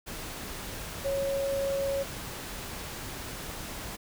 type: tone in noise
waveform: sine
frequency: 551 Hz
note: C#5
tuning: 11 cents flat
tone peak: -27 dBFS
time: 1.04-2.04 s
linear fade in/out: 20 ms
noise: pink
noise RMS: -39 dBFS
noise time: 0.06-3.97 s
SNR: +9 dB
effects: none